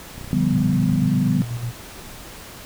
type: click train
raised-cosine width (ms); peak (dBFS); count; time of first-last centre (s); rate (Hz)
5; -24; 28; 0.18-1.059; 30.7
type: chord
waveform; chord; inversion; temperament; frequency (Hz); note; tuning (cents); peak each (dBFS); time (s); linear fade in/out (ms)
sine; G dominant seventh; second; equal; 146.83 / 174.61 / 196 / 246.9; D3 / F3 / G3 / B3; 0 / 0 / 0 / 0; -22; 0.33-1.42; 0
type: tone with tremolo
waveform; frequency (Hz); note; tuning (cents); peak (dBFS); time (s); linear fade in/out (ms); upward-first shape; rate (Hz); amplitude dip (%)
sine; 119.3; A#2; +41; -23; 0.52-1.72; 10; square; 8.1; 50
effects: pink hiss -39 dBFS RMS until 2.65 s